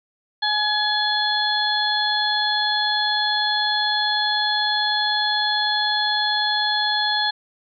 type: harmonic tone with a mistuned harmonic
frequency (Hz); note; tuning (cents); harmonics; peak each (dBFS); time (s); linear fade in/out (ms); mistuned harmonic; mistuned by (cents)
844; G#5; +28; 1 / 2 / 4 / 5; -24 / -24 / -24 / -24; 0.42-7.31; 10; 4; +17
effects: none